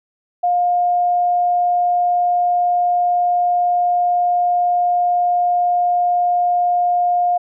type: tone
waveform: sine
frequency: 709 Hz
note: F5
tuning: 26 cents sharp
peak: -13 dBFS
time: 0.43-7.38 s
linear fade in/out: 10 ms
effects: none